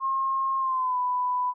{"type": "tone with pitch glide", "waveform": "sine", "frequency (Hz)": [1072, 994.5], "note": ["C6", "B5"], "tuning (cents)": [42, 12], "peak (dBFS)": -23, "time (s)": [0, 1.54], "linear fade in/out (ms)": 50, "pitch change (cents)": -130, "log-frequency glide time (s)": [0.58, 0.98], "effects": []}